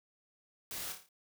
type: noise with echo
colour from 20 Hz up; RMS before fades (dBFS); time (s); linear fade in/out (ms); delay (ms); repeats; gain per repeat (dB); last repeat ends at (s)
white; -42; 0.71-0.92; 0; 28; 6; -5; 1.088
effects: none